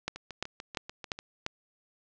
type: two click trains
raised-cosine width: 0.2 ms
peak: -23 / -14 dBFS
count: 8 / 5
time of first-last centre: 0.16-1.189 / 0.08-1.464 s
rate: 6.8 / 2.89 Hz
effects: low-pass 7000 Hz 12 dB/octave